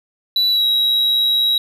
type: tone with pitch glide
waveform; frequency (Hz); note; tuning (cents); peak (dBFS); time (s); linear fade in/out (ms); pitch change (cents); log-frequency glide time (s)
triangle; 3951 to 3856; B7 to B7; 0 to -42; -12; 0.36-1.58; 2; -42; 0.5-0.65
effects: none